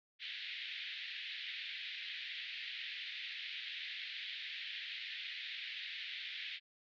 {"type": "band-pass noise", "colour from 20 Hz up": "white", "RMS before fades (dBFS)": -45, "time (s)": [0.19, 6.6], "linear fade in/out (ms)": 50, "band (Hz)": [1800, 3900], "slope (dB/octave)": 48, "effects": []}